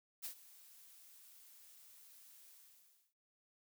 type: noise with ADSR envelope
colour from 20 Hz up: blue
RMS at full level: -43 dBFS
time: 0.22-3.14 s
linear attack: 30 ms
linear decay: 92 ms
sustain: -18 dB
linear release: 650 ms
effects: none